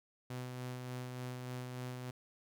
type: tone with tremolo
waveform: sawtooth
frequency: 125.8 Hz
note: B2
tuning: 32 cents sharp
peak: -36 dBFS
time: 0.3-2.11 s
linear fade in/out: 5 ms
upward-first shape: sine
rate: 3.4 Hz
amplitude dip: 30%
effects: none